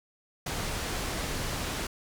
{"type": "low-pass noise", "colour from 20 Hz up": "pink", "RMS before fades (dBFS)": -33, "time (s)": [0.46, 1.87], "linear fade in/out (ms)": 5, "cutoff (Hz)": 10000, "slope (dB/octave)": 12, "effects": []}